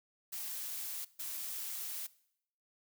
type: noise bursts at uneven times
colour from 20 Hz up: blue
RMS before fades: -41 dBFS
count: 2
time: 0.32-1.05 / 1.19-2.07 s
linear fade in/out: 10 ms
effects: noise-tail reverb RT60 0.7 s tail -20 dB re dry

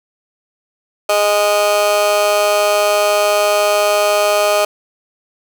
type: tone with amplitude modulation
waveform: 35% pulse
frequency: 620 Hz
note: D#5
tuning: 6 cents flat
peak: -6 dBFS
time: 1.09-4.65 s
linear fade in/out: 5 ms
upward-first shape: sine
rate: 206 Hz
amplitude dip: 85%
effects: none

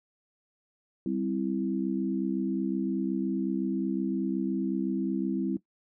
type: chord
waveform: sine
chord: C major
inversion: second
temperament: equal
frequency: 196 / 261.6 / 329.6 Hz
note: G3 / C4 / E4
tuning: 0 / 0 / 0 cents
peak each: -31 dBFS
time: 1.06-5.57 s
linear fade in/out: 2 ms
effects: noise-tail reverb RT60 0.1 s tail -17 dB re dry

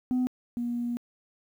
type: tone pair in turn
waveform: sine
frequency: 252.1 / 239.4 Hz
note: B3 / A#3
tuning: +36 / +46 cents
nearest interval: minor second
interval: 90 cents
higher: first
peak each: -21 / -27 dBFS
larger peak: first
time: 0.11-0.27 / 0.57-0.97 s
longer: second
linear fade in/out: 0 ms
effects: tanh soft clip ceiling -22 dBFS + 10-bit

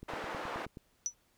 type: click train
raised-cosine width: 3 ms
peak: -32 dBFS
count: 8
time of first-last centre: 0.03-0.772 s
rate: 9.44 Hz
type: band-pass noise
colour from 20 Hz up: white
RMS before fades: -40 dBFS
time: 0.08-0.66 s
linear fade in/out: 10 ms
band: 340 to 1200 Hz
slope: 12 dB/octave
type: tone with exponential decay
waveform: sine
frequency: 5920 Hz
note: F#8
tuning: in tune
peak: -26 dBFS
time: 1.06-1.14 s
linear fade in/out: 0 ms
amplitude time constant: 16 ms
effects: pink hiss -71 dBFS RMS until 1.37 s

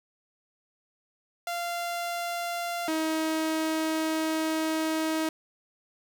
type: tone pair in turn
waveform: sawtooth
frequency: 692 / 317.3 Hz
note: F5 / D#4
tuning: -16 / +34 cents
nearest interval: octave + minor second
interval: 1350 cents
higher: first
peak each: -26 / -22 dBFS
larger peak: second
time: 1.47-2.88 / 2.88-5.29 s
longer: second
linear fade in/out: 2 ms
effects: none

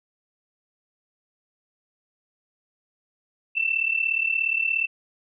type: tone pair together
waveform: sine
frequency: 2652 / 2689 Hz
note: E7 / E7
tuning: +10 / +34 cents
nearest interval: unison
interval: 24 cents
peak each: -24 dBFS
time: 3.55-4.87 s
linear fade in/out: 20 ms
effects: none

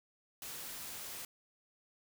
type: noise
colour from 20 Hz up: white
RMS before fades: -45 dBFS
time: 0.42-1.25 s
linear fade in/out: 2 ms
effects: none

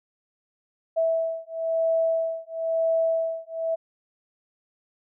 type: beating tone pair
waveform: sine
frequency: 654 / 655 Hz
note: E5 / E5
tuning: -14 / -11 cents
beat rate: 1 Hz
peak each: -25 dBFS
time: 0.96-3.76 s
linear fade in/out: 20 ms
effects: none

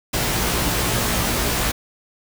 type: noise with comb filter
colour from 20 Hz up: pink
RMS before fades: -21 dBFS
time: 0.13-1.72 s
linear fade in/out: 10 ms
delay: 17 ms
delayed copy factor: +1
effects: none

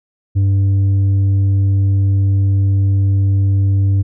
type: tone with tanh clipping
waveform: sine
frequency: 98 Hz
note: G2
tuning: in tune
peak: -11 dBFS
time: 0.35-4.03 s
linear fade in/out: 20 ms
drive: 4 dB
effects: none

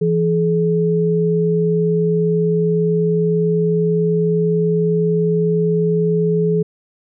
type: tone pair together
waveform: sine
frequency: 167.35 / 425.5 Hz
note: E3 / G#4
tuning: +26 / +42 cents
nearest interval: octave + major third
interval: 1616 cents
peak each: -16 dBFS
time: 0.01-6.63 s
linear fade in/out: 10 ms
effects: none

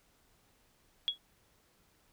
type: tone with exponential decay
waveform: sine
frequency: 3343 Hz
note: G#7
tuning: 11 cents sharp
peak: -24 dBFS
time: 1.08-1.18 s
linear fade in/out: 0 ms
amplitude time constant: 21 ms
effects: pink hiss -69 dBFS RMS until 2.12 s

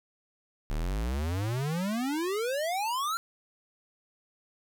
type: exponential sweep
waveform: square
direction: up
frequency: 34.86 to 1395 Hz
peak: -29 dBFS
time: 0.7-3.17 s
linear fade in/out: 0 ms
effects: none

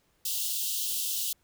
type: high-pass noise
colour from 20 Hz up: white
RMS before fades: -31 dBFS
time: 0.25-1.33 s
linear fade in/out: 5 ms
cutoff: 2800 Hz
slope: 96 dB/octave
effects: pink hiss -70 dBFS RMS until 1.43 s

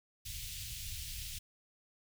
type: band-stop noise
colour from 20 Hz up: pink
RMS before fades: -43 dBFS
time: 0.25-1.39 s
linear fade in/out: 10 ms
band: 110 to 2700 Hz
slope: 24 dB/octave
effects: none

